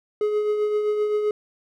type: tone with tremolo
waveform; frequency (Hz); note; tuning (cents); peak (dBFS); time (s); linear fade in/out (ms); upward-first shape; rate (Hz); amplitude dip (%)
triangle; 421.1; G#4; +24; -16; 0.21-1.31; 2; triangle; 7.7; 45
effects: none